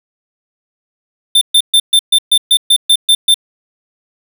square tone bursts, 3572 Hz, A7, 25 cents sharp, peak -6 dBFS, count 11, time 1.35-3.343 s, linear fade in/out 5 ms, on 63 ms, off 130 ms, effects none

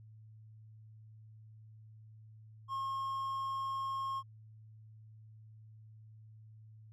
triangle tone, 1078 Hz, C#6, 49 cents flat, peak -33 dBFS, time 2.68-4.23 s, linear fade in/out 50 ms, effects added 109 Hz sine -53 dBFS peak until 6.92 s

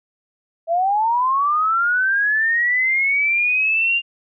sine linear sweep, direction up, 648 to 2808 Hz, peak -15 dBFS, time 0.67-4.02 s, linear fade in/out 50 ms, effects none

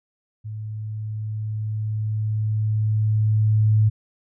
sine tone with level ramp, 107.8 Hz, A2, 35 cents flat, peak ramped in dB -29 to -13 dBFS, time 0.44-3.9 s, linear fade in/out 20 ms, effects none

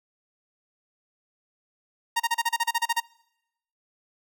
sawtooth tone bursts, 931 Hz, A#5, 2 cents flat, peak -17 dBFS, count 12, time 2.16-3.003 s, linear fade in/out 10 ms, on 40 ms, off 33 ms, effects noise-tail reverb RT60 0.9 s tail -26 dB re dry

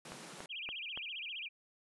pink high-pass noise, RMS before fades -50 dBFS, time 0.05-0.46 s, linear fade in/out 2 ms, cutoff 140 Hz, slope 48 dB/octave
click train, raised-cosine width 0.5 ms, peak -30 dBFS, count 4, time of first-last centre 0.12-0.975 s, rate 3.51 Hz
sine tone with vibrato, 2780 Hz, F7, 9 cents flat, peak -40 dBFS, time 0.49-1.49 s, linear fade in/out 20 ms, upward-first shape sine, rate 15 Hz, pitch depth 290 cents each way
effects resampled to 24000 Hz

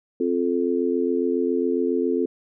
sine chord, F major, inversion second, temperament just, 261.9 / 349.2 / 436.5 Hz, C4 / F4 / A4, +2 / 0 / -14 cents, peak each -24 dBFS, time 0.2-2.26 s, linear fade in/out 5 ms, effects none

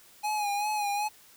square tone with vibrato, 830.6 Hz, G#5, in tune, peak -28 dBFS, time 0.23-1.09 s, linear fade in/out 20 ms, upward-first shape sine, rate 2.6 Hz, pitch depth 47 cents each way, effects white hiss -56 dBFS RMS until 1.36 s

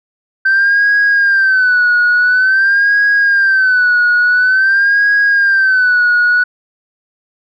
sine tone with vibrato, 1547 Hz, G6, 23 cents flat, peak -6 dBFS, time 0.45-6.44 s, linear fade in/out 10 ms, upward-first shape sine, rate 0.48 Hz, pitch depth 110 cents each way, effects tanh soft clip ceiling -5 dBFS

